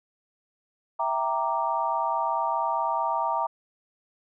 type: chord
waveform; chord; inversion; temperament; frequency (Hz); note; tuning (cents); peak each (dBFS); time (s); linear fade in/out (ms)
sine; E half-diminished seventh; none; equal; 659.3 / 784 / 932.3 / 1174.7; E5 / G5 / Bb5 / D6; 0 / 0 / 0 / 0; -31 / -31 / -26 / -31; 0.99-3.47; 10
effects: none